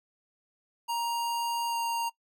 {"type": "tone with pitch glide", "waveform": "square", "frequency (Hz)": [937, 931.1], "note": ["A#5", "A#5"], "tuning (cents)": [9, -2], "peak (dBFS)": -29, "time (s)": [0.88, 2.1], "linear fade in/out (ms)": 20, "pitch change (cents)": -11, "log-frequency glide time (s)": [1.69, 1.75], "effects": ["noise-tail reverb RT60 0.1 s tail -21 dB re dry"]}